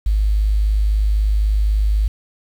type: tone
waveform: sine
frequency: 51.91 Hz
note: G#1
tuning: in tune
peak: -13 dBFS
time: 0.06-2.08 s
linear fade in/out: 5 ms
effects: 7-bit